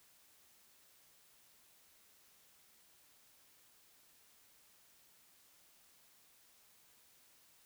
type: silence
effects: white hiss -67 dBFS RMS until 7.65 s